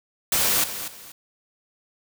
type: noise with echo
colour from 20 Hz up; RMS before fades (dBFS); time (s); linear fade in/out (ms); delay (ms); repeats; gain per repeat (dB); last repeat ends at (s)
white; -21; 0.32-0.64; 2; 240; 2; -11; 1.12
effects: none